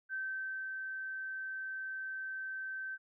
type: tone with ADSR envelope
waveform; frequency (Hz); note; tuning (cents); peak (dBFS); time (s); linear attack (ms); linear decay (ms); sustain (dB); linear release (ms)
sine; 1547; G6; -23; -35; 0.09-2.98; 45; 560; -3; 41
effects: none